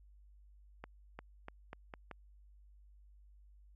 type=accelerating click train; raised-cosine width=0.5 ms; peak=-30 dBFS; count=6; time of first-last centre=0.84-2.113 s; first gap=350 ms; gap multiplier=0.84; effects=added 50 Hz sine -58 dBFS peak until 3.75 s